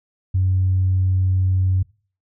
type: tone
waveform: sine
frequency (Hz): 93.3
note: F#2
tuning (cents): +15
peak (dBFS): -14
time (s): 0.34-1.83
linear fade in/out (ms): 10
effects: noise-tail reverb RT60 0.4 s tail -23 dB re dry + tanh soft clip ceiling -10 dBFS